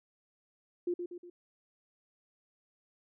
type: tone with echo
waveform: sine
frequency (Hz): 351.5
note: F4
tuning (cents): +11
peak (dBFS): -29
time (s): 0.87-0.94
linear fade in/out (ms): 5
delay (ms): 120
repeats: 3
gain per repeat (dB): -6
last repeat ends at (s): 1.3
effects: none